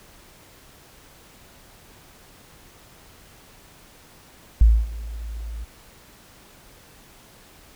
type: tone with ADSR envelope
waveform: sine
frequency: 55.4 Hz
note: A1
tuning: 13 cents sharp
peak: -8 dBFS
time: 4.61-5.65 s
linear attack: 3 ms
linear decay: 250 ms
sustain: -21 dB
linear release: 13 ms
effects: pink hiss -50 dBFS RMS until 7.75 s